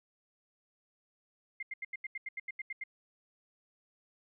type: tone bursts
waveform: sine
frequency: 2100 Hz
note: C7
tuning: 6 cents sharp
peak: -36 dBFS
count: 12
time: 1.6-2.838 s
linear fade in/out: 5 ms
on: 28 ms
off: 82 ms
effects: none